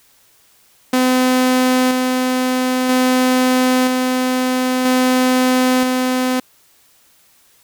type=tone with tremolo; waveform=sawtooth; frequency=254.9 Hz; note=C4; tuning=45 cents flat; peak=-8 dBFS; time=0.93-6.4 s; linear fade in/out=5 ms; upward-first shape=square; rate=0.51 Hz; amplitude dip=30%; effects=white hiss -53 dBFS RMS until 7.63 s